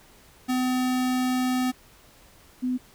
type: tone pair in turn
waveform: square / sine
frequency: 253.9 / 252.3 Hz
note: B3 / B3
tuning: +48 / +37 cents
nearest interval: unison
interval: 11 cents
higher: first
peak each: -23 dBFS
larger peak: neither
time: 0.48-1.72 / 2.62-2.78 s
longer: first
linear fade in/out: 20 ms
effects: pink hiss -54 dBFS RMS until 2.94 s